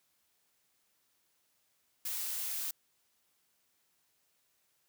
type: noise with high-pass filter sweep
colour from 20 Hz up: blue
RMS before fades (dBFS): -37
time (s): 2.05-2.71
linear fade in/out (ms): 5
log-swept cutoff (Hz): 570 to 380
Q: 0.8
effects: white hiss -75 dBFS RMS until 4.88 s + high-pass 60 Hz 12 dB/octave